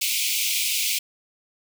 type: high-pass noise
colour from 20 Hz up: pink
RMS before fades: -24 dBFS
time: 0.01-0.99 s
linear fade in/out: 10 ms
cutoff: 2200 Hz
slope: 96 dB/octave
effects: none